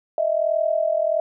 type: tone pair together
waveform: sine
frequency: 622.3 / 663.7 Hz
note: D#5 / E5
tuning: 0 / +12 cents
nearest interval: minor second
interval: 112 cents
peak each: -21 / -21 dBFS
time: 0.18-1.2 s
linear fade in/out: 2 ms
effects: none